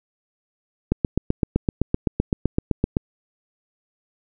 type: click train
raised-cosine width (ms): 3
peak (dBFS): -5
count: 17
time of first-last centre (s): 0.92-2.969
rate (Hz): 7.81
effects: none